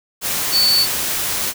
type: tone in noise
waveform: sine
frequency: 4481 Hz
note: C#8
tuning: 18 cents sharp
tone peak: -12 dBFS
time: 0.51-0.87 s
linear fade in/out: 50 ms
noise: white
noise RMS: -21 dBFS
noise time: 0.21-1.54 s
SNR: +6 dB
effects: none